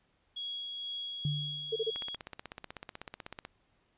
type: tone with tremolo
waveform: sine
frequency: 3322 Hz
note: G#7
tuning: in tune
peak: -35 dBFS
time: 0.36-2.16 s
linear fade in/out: 10 ms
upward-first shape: sine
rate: 2.1 Hz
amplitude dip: 25%
type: tone with exponential decay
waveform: sine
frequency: 146.83 Hz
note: D3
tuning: in tune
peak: -27 dBFS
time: 1.25-1.94 s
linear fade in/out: 2 ms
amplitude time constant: 150 ms
type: tone bursts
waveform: sine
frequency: 445.6 Hz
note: A4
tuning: 22 cents sharp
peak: -28 dBFS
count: 3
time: 1.72-1.905 s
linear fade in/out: 10 ms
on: 41 ms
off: 31 ms
type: click train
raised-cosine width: 0.3 ms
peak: -25 dBFS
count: 25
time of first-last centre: 1.96-3.451 s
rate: 16.1 Hz
effects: pink hiss -72 dBFS RMS until 3.97 s + resampled to 8000 Hz